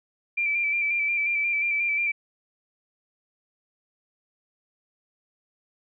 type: tone with vibrato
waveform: sine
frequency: 2349 Hz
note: D7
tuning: in tune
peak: -22 dBFS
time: 0.37-2.12 s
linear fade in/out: 10 ms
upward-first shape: square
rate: 5.6 Hz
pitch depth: 28 cents each way
effects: none